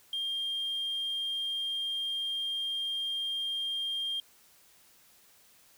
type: tone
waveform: sine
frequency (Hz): 3203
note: G7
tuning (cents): +37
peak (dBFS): -29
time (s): 0.13-4.2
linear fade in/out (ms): 2
effects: tanh soft clip ceiling -28 dBFS + white hiss -61 dBFS RMS until 5.77 s